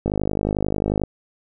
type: click train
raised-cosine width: 2 ms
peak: -8 dBFS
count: 51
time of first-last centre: 0.06-1.037 s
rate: 51.2 Hz
effects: none